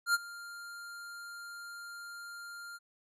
square tone with ADSR envelope, 1398 Hz, F6, 1 cent sharp, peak -24 dBFS, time 0.06-2.79 s, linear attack 81 ms, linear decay 31 ms, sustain -20 dB, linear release 34 ms, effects resampled to 32000 Hz

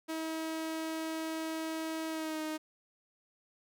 sawtooth tone with pitch glide, 320.5 to 311 Hz, E4 to D#4, -49 to -1 cents, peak -31 dBFS, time 0.08-2.58 s, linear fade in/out 20 ms, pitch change -52 cents, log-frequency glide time 2.09-2.42 s, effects none

